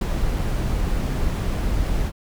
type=noise with ADSR envelope; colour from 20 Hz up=brown; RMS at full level=-19 dBFS; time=0.01-2.12 s; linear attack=6 ms; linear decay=19 ms; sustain=-3 dB; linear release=49 ms; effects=none